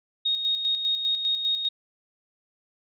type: tone with tremolo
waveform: sine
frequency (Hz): 3729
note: A#7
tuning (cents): 0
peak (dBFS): -21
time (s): 0.25-1.69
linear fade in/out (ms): 10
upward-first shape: square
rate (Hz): 5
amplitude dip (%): 50
effects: none